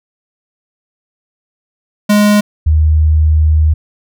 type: tone pair in turn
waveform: square / sine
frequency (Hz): 207.7 / 77.6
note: G#3 / D#2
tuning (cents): 0 / -4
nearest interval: octave + perfect fourth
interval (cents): 1704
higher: first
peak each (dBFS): -7 / -6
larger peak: second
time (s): 2.09-2.41 / 2.66-3.74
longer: second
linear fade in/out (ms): 10
effects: none